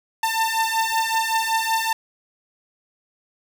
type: beating tone pair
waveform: sawtooth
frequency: 894 / 899.3 Hz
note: A5 / A5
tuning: +27 / +38 cents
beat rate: 5.3 Hz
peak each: -19 dBFS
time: 0.23-1.93 s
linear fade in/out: 5 ms
effects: 7-bit